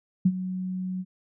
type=tone with ADSR envelope; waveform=sine; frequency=185 Hz; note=F#3; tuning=in tune; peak=-14 dBFS; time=0.25-1.05 s; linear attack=9 ms; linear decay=52 ms; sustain=-14 dB; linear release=47 ms; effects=none